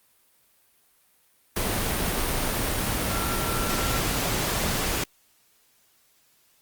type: tone in noise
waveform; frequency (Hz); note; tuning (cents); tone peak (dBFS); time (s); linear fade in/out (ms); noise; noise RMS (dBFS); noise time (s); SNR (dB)
sine; 1357; E6; +50; -33; 3.1-3.99; 5; pink; -26; 1.56-5.04; -10
effects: white hiss -63 dBFS RMS until 6.61 s + Opus 32 kbps